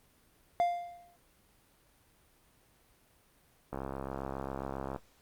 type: tone with exponential decay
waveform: triangle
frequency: 698.5 Hz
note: F5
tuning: in tune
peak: -21 dBFS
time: 0.6-1.16 s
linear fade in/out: 0 ms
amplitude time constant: 120 ms
type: click train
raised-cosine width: 1 ms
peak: -23 dBFS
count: 84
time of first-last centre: 3.73-4.961 s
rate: 67.4 Hz
effects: pink hiss -66 dBFS RMS until 5.21 s + Opus 32 kbps